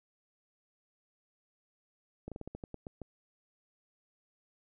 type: slowing click train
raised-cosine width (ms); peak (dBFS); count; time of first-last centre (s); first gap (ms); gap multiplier
2; -28; 10; 2.28-3.017; 37; 1.19
effects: none